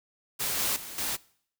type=noise with level steps; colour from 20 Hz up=white; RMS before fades=-30 / -28 / -41 / -31 dBFS; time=0.39-1.17 s; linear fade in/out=20 ms; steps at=0.59 / 0.76 / 0.98 s; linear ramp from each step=2 ms; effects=noise-tail reverb RT60 0.6 s tail -22 dB re dry